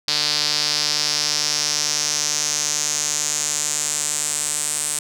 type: tone with band-pass filter sweep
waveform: sawtooth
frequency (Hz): 148.9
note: D3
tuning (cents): +24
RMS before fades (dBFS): -22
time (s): 0.08-4.99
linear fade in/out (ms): 2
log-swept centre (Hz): 4600 to 8400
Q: 4.1
effects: none